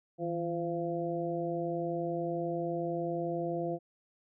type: harmonic tone with a mistuned harmonic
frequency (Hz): 171.3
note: F3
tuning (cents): -33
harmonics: 1 / 2 / 3 / 4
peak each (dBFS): -38 / -35 / -37 / -37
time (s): 0.18-3.79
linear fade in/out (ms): 50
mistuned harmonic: 1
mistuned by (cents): -78
effects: none